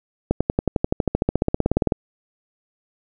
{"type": "accelerating click train", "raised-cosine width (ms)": 2, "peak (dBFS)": -4, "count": 24, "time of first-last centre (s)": [0.31, 1.922], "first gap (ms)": 96, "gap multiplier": 0.97, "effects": []}